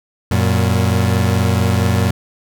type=tone pair together; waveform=30% pulse; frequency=92.12 / 116.6 Hz; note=F#2 / A#2; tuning=-7 / +1 cents; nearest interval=major third; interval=408 cents; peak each=-12 / -14 dBFS; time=0.31-2.11 s; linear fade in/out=5 ms; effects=none